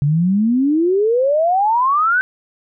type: exponential sweep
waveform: sine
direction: up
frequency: 138.59 to 1549 Hz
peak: -12 dBFS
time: 0.02-2.21 s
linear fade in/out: 0 ms
effects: none